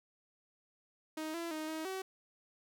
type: tone with pitch steps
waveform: sawtooth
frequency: 313 / 337 / 311.4 / 316.6 / 379.8 Hz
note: D#4 / E4 / D#4 / D#4 / F#4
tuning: +10 / +38 / +2 / +30 / +45 cents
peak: -34 dBFS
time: 1.17-2.02 s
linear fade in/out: 5 ms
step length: 170 ms
effects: none